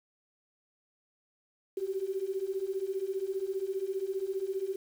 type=beating tone pair; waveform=sine; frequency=375.6 / 390.6 Hz; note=F#4 / G4; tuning=+26 / -6 cents; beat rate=15 Hz; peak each=-35 / -33 dBFS; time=1.77-4.76 s; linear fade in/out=5 ms; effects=9-bit